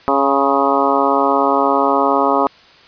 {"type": "harmonic tone with a mistuned harmonic", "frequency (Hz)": 138.8, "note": "C#3", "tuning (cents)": 3, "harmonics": [2, 3, 4, 5, 6, 7, 8, 9], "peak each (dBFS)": [-20, -20, -20, -20, -20, -20, -20, -20], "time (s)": [0.08, 2.47], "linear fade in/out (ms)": 0, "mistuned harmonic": 8, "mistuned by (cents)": -34, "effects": ["white hiss -45 dBFS RMS until 2.87 s", "resampled to 11025 Hz"]}